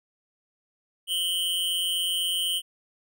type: tone pair together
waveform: square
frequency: 2960 / 3136 Hz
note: F#7 / G7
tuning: 0 / 0 cents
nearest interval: minor second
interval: 100 cents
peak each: -28 dBFS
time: 1.07-2.62 s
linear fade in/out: 50 ms
effects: none